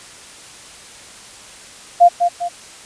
sine tone with echo, 698.5 Hz, F5, in tune, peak -4 dBFS, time 2-2.09 s, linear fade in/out 20 ms, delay 200 ms, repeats 2, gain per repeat -7 dB, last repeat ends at 2.49 s, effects white hiss -39 dBFS RMS until 2.85 s + resampled to 22050 Hz

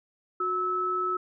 sine tone pair together, 365.8 / 1301 Hz, F#4 / E6, -20 / -23 cents, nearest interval octave + minor seventh, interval 2197 cents, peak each -32 / -26 dBFS, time 0.4-1.17 s, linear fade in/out 5 ms, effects none

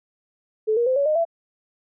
sine tone with pitch steps, 434.1 / 473.4 / 516.2 / 563 / 613.9 / 669.5 Hz, A4 / A#4 / C5 / C#5 / D#5 / E5, -23 / +27 / -23 / +27 / -23 / +27 cents, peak -17 dBFS, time 0.67-1.252 s, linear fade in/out 20 ms, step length 97 ms, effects none

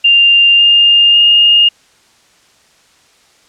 sine tone with pitch steps, 2794 / 2815 / 2836 Hz, F7 / F7 / F7, 0 / +13 / +26 cents, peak -4 dBFS, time 0.04-1.69 s, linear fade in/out 10 ms, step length 550 ms, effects white hiss -49 dBFS RMS until 3.48 s + low-pass 7000 Hz 12 dB/octave

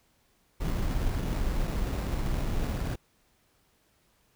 brown noise with sample-and-hold, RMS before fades -29 dBFS, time 0.6-2.96 s, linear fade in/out 10 ms, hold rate 3150 Hz, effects pink hiss -68 dBFS RMS until 4.35 s

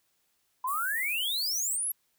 sine exponential sweep, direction up, 983 to 11720 Hz, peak -28 dBFS, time 0.64-1.92 s, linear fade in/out 5 ms
white high-pass noise, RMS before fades -38 dBFS, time 0.67-1.77 s, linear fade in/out 10 ms, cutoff 8200 Hz, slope 48 dB/octave
effects white hiss -73 dBFS RMS until 2.18 s

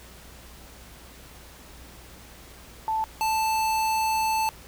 sine / square tone pair in turn, 880 / 880 Hz, A5 / A5, 0 / 0 cents, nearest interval unison, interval 0 cents, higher neither, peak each -23 / -23 dBFS, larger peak neither, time 2.88-3.04 / 3.21-4.49 s, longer second, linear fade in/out 0 ms, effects added 60 Hz sine -50 dBFS peak until 4.67 s + pink hiss -48 dBFS RMS until 4.67 s

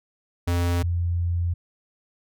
square / sine tone pair in turn, 87 / 86.4 Hz, F2 / F2, -6 / -18 cents, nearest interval unison, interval 12 cents, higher first, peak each -21 dBFS, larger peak neither, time 0.47-0.83 / 0.83-1.54 s, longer second, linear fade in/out 10 ms, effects none

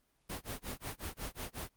pink noise with tremolo, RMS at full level -39 dBFS, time 0.29-1.7 s, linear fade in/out 10 ms, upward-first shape sine, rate 5.5 Hz, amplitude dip 100%, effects pink hiss -75 dBFS RMS until 1.76 s + Opus 32 kbps

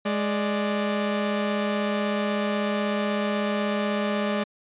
sawtooth tone pair together, 208.6 / 589.6 Hz, G#3 / D5, +8 / +7 cents, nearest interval octave + tritone, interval 1799 cents, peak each -21 / -24 dBFS, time 0.05-4.44 s, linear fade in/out 10 ms, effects resampled to 8000 Hz

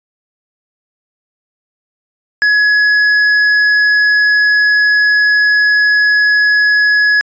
triangle tone with hard clipping, 1686 Hz, G#6, 26 cents sharp, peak -9 dBFS, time 2.42-7.21 s, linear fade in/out 0 ms, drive 9 dB, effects resampled to 16000 Hz

